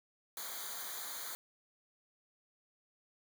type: noise with comb filter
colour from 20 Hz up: white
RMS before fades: -43 dBFS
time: 0.37-1.35 s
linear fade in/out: 0 ms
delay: 0.37 ms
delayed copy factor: -0.95
effects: none